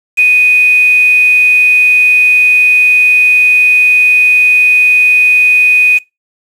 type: tone with quantisation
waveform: sine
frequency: 2489 Hz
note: D#7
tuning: in tune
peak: -4 dBFS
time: 0.17-5.99 s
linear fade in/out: 20 ms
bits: 4
effects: noise-tail reverb RT60 0.2 s tail -21 dB re dry + low-pass 11000 Hz 12 dB/octave